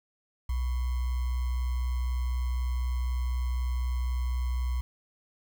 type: tone with sample-and-hold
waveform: sine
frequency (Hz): 62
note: B1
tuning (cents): +7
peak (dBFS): -26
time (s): 0.49-4.81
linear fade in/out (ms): 5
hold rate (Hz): 1050
effects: none